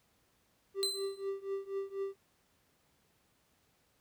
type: tone with tremolo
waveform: triangle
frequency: 392 Hz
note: G4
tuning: in tune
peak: -30 dBFS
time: 0.74-2.16 s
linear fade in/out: 50 ms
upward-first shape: triangle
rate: 4.1 Hz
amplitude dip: 95%
type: tone with exponential decay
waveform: 35% pulse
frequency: 4058 Hz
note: B7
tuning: 46 cents sharp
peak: -27 dBFS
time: 0.83-1.29 s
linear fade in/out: 0 ms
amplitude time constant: 99 ms
effects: pink hiss -72 dBFS RMS until 4 s + high-pass 60 Hz 12 dB/octave